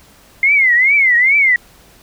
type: tone with vibrato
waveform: sine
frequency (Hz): 2093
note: C7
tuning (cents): 0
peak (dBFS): -8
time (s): 0.43-1.56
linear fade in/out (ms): 2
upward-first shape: triangle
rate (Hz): 2.4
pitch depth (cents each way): 200
effects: pink hiss -46 dBFS RMS until 2.02 s